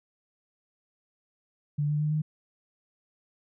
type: tone with pitch steps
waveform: sine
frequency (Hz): 146.83 / 149.05 / 151.31 / 153.6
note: D3 / D3 / D#3 / D#3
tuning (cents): 0 / +26 / -48 / -22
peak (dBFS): -24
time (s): 1.78-2.22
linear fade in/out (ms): 10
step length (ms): 110
effects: none